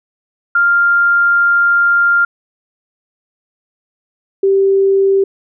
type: tone pair in turn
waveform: sine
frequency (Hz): 1396.9 / 390.3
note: F6 / G4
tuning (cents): 0 / -8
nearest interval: octave + minor seventh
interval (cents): 2208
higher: first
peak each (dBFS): -8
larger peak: neither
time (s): 0.55-2.25 / 4.43-5.24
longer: first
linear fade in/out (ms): 5
effects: none